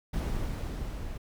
brown noise with level ramp, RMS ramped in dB -30 to -38 dBFS, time 0.13-1.18 s, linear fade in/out 10 ms, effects none

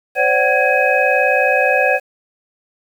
sine tone cluster, 517 / 576 / 752 / 1656 / 2532 Hz, C5 / D5 / F#5 / G#6 / D#7, -21 / -34 / +28 / -5 / +30 cents, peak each -18 dBFS, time 0.15-2 s, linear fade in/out 50 ms, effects 7-bit

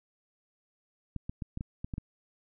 clicks, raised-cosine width 5 ms, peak -23 dBFS, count 8, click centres 1.163 / 1.295 / 1.422 / 1.574 / 1.609 / 1.845 / 1.938 / 1.981 s, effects none

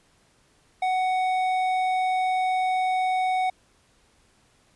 triangle tone with hard clipping, 744 Hz, F#5, 9 cents sharp, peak -23 dBFS, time 0.82-3.5 s, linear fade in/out 5 ms, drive 12 dB, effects pink hiss -62 dBFS RMS until 4.75 s + resampled to 24000 Hz

